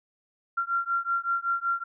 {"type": "beating tone pair", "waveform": "sine", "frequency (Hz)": [1374, 1379.3], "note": ["F6", "F6"], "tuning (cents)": [-29, -22], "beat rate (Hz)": 5.3, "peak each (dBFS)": [-28, -28], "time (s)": [0.57, 1.84], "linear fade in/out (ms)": 10, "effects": []}